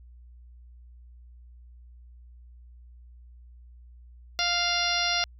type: harmonic tone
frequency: 698.5 Hz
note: F5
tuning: in tune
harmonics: 1 / 2 / 3 / 4 / 5 / 6 / 7 / 8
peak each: -32 / -32 / -32 / -32 / -32 / -32 / -32 / -32 dBFS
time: 4.39-5.24 s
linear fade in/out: 0 ms
effects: added 60 Hz sine -47 dBFS peak until 5.39 s